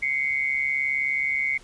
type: tone pair together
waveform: sine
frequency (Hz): 2078 / 2217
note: C7 / C#7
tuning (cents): -12 / 0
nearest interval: minor second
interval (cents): 112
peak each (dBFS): -25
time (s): 0.02-1.58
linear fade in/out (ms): 10
effects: pink hiss -51 dBFS RMS until 1.63 s + resampled to 22050 Hz